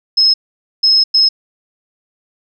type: tone bursts at uneven times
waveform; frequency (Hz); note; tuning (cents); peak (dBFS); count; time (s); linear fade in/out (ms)
sine; 5170; E8; -34; -7; 3; 0.17-0.34 / 0.83-1.04 / 1.14-1.29; 10
effects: none